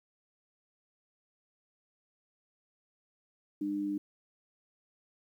sine tone pair together, 200.5 / 300.4 Hz, G3 / D4, +39 / +39 cents, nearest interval perfect fifth, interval 700 cents, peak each -40 / -31 dBFS, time 3.61-3.98 s, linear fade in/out 5 ms, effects 11-bit

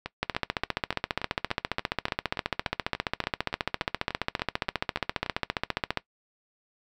two click trains, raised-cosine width 0.3 ms, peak -9 / -16 dBFS, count 86 / 19, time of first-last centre 0.23-5.973 / 0.06-5.262 s, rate 14.8 / 3.46 Hz, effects noise-tail reverb RT60 0.1 s tail -19 dB re dry

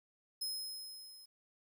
sawtooth tone with level ramp, 5130 Hz, E8, 48 cents flat, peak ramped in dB -33 to -52 dBFS, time 0.41-1.26 s, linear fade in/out 10 ms, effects 12-bit

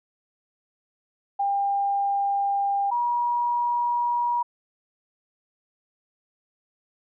sine tone pair in turn, 799 / 959.3 Hz, G5 / A#5, +33 / +49 cents, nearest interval minor third, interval 316 cents, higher second, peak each -21 dBFS, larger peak neither, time 1.39-2.91 / 2.91-4.43 s, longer neither, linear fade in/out 10 ms, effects none

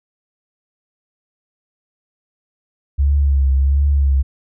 sine tone with vibrato, 69.2 Hz, C#2, 2 cents flat, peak -11 dBFS, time 2.98-4.23 s, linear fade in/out 20 ms, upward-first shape triangle, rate 1.4 Hz, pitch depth 64 cents each way, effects none

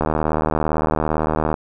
click train, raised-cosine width 1 ms, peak -5 dBFS, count 120, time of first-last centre 0.01-1.542 s, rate 77.7 Hz, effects none

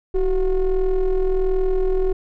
triangle ring-modulated tone, 178.3 Hz, F3, 36 cents sharp, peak -11 dBFS, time 0.14-2.13 s, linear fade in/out 10 ms, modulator 199 Hz, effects none

